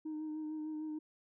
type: tone with vibrato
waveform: sine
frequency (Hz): 309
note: D#4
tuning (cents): -12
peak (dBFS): -36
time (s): 0.05-0.99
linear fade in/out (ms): 10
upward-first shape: sine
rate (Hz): 6.6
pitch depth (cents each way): 22
effects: tanh soft clip ceiling -36 dBFS